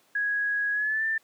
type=tone with pitch glide; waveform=sine; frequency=1661.2 to 1780.4 Hz; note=G#6 to A6; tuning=0 to +20 cents; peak=-24 dBFS; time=0.15-1.18 s; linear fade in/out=5 ms; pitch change=+120 cents; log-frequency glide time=0.72-1.05 s; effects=pink hiss -63 dBFS RMS until 1.23 s + high-pass 300 Hz 12 dB/octave